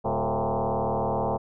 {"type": "tone with frequency modulation", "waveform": "sine", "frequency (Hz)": 131.5, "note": "C3", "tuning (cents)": 9, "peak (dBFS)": -23, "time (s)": [0.04, 1.38], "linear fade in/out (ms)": 20, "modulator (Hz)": 112, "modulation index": 7.6, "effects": []}